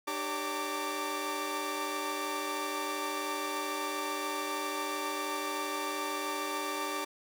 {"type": "tone cluster", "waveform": "sawtooth", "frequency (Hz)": [301, 392.8, 559, 907, 1171], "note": ["D4", "G4", "C#5", "A#5", "D6"], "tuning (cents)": [43, 4, 14, -48, -5], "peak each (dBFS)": [-37, -36, -39, -36, -33], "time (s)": [0.07, 7.05], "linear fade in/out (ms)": 10, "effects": []}